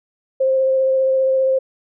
sine tone with vibrato, 528 Hz, C5, 16 cents sharp, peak -13 dBFS, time 0.4-1.59 s, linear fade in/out 10 ms, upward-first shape sine, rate 15 Hz, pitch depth 11 cents each way, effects none

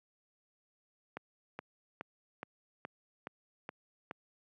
click train, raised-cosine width 0.5 ms, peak -25 dBFS, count 8, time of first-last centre 1.17-4.111 s, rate 2.38 Hz, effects high-pass 150 Hz 12 dB/octave

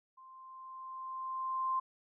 sine tone with level ramp, 1046.5 Hz, C6, in tune, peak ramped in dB -53 to -29 dBFS, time 0.17-1.8 s, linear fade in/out 10 ms, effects none

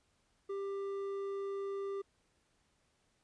sine tone with hard clipping, 395.1 Hz, G4, 14 cents sharp, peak -38 dBFS, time 0.49-2.02 s, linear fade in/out 10 ms, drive 6 dB, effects pink hiss -75 dBFS RMS until 3.23 s + resampled to 22050 Hz

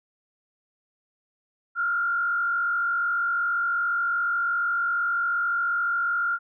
sine tone with frequency modulation, 1396.9 Hz, F6, in tune, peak -22 dBFS, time 1.75-6.39 s, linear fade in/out 50 ms, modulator 45.6 Hz, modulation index 0.78, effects none

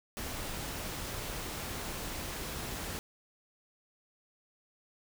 pink noise, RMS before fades -39 dBFS, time 0.17-2.99 s, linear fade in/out 0 ms, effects none

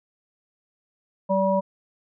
harmonic tone, 192.8 Hz, G3, 28 cents flat, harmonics 1 / 3 / 5, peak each -24 / -21 / -25 dBFS, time 1.29-1.61 s, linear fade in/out 20 ms, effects none

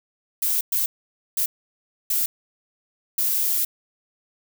violet noise bursts at uneven times, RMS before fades -22 dBFS, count 5, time 0.42-0.61 / 0.72-0.86 / 1.37-1.46 / 2.1-2.26 / 3.18-3.65 s, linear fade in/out 5 ms, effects none

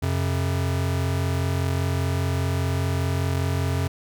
square tone pair together, 90.3 / 135.3 Hz, F#2 / C#3, -42 / -42 cents, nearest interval perfect fifth, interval 700 cents, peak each -24 / -27 dBFS, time 0.02-3.88 s, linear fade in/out 10 ms, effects none

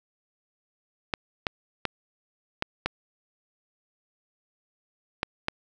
clicks, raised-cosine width 0.3 ms, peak -9 dBFS, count 7, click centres 1.138 / 1.468 / 1.853 / 2.624 / 2.86 / 5.231 / 5.484 s, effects none

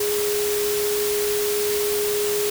sine tone in noise, 415.3 Hz, G#4, in tune, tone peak -21 dBFS, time 0-2.5 s, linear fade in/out 5 ms, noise white, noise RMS -27 dBFS, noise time 0-2.5 s, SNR +3 dB, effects none

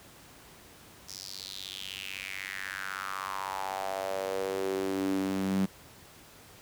sawtooth tone with high-pass filter sweep, 96.1 Hz, G2, 34 cents flat, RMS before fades -34 dBFS, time 1.08-5.66 s, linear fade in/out 10 ms, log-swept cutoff 5500 to 190 Hz, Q 4.7, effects pink hiss -53 dBFS RMS until 6.61 s + high-pass 60 Hz 12 dB/octave

